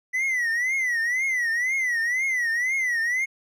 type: tone with vibrato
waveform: triangle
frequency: 1975.5 Hz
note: B6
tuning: in tune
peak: -20 dBFS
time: 0.13-3.26 s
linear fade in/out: 20 ms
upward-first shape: triangle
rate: 2 Hz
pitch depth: 170 cents each way
effects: none